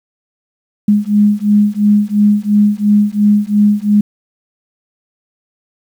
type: beating tone pair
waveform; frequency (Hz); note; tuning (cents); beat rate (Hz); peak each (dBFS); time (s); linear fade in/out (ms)
sine; 206 / 208.9; G#3 / G#3; -14 / +10; 2.9; -11; 0.88-4.01; 5
effects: 7-bit